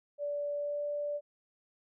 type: tone with pitch glide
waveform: sine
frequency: 580 to 584.4 Hz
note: D5 to D5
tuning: -22 to -9 cents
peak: -32 dBFS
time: 0.18-1.21 s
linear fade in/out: 50 ms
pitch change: +13 cents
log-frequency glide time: 0.55-0.84 s
effects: none